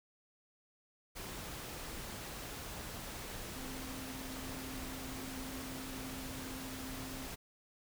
sine tone in noise, 261.9 Hz, C4, 2 cents sharp, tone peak -46 dBFS, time 3.55-7.28 s, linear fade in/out 20 ms, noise pink, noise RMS -45 dBFS, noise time 1.15-7.36 s, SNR -4 dB, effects none

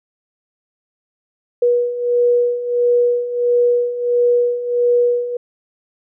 sine beating tone pair, 482.8 / 484.3 Hz, B4 / B4, -39 / -34 cents, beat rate 1.5 Hz, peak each -19 / -14 dBFS, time 1.62-5.37 s, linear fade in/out 5 ms, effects none

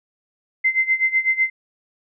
sine tone with tremolo, 2073 Hz, C7, 17 cents flat, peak -13 dBFS, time 0.64-1.5 s, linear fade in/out 10 ms, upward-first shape sine, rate 8 Hz, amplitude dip 85%, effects none

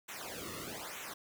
pink noise with flanger, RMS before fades -44 dBFS, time 0.08-1.14 s, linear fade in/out 10 ms, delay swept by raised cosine 0.2 to 1.3 ms, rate 1.1 Hz, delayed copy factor -1, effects none

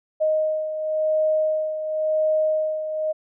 sine beating tone pair, 622.3 / 623.24 Hz, D#5 / D#5, 0 / +3 cents, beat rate 0.94 Hz, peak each -20 / -27 dBFS, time 0.2-3.13 s, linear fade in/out 20 ms, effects none

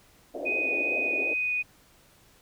white band-pass noise, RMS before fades -35 dBFS, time 0.34-1.34 s, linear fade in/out 10 ms, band 270 to 660 Hz, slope 48 dB/octave
sine tone with vibrato, 2489 Hz, D#7, in tune, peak -25 dBFS, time 0.45-1.63 s, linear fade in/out 20 ms, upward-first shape triangle, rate 2.5 Hz, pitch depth 9 cents each way
effects pink hiss -59 dBFS RMS until 2.41 s

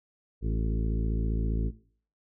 harmonic tone with a mistuned harmonic, 55 Hz, A1, in tune, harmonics 1 / 2 / 3 / 4 / 5 / 6 / 7 / 8, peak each -27 / -33 / -37 / -39 / -41 / -43 / -44 / -45 dBFS, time 0.41-1.72 s, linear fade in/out 50 ms, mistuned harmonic 6, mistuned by +23 cents, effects noise-tail reverb RT60 0.5 s tail -18 dB re dry

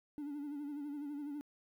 triangle tone with vibrato, 289.9 Hz, D4, 22 cents flat, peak -37 dBFS, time 0.18-1.41 s, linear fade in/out 0 ms, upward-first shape sine, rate 12 Hz, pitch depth 59 cents each way, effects tanh soft clip ceiling -34 dBFS + 12-bit

